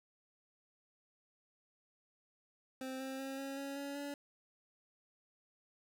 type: tone with pitch steps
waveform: 25% pulse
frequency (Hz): 261.6 / 265.4 / 269.3 / 273.2 / 277.2 / 281.2 / 285.3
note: C4 / C4 / C#4 / C#4 / C#4 / C#4 / C#4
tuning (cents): 0 / +25 / -50 / -25 / 0 / +25 / +50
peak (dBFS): -37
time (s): 2.81-4.14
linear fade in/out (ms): 2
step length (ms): 190
effects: none